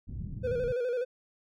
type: low-pass noise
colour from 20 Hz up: white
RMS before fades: -38 dBFS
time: 0.07-0.73 s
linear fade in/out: 20 ms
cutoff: 170 Hz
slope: 24 dB/octave
type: tone with vibrato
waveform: triangle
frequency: 492.1 Hz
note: B4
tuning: 6 cents flat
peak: -26 dBFS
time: 0.43-1.05 s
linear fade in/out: 20 ms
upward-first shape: square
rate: 12 Hz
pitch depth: 56 cents each way
effects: none